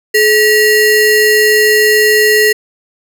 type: ring-modulated tone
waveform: square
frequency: 1174.7 Hz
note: D6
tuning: in tune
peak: -4 dBFS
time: 0.14-2.53 s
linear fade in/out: 10 ms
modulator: 748 Hz
effects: none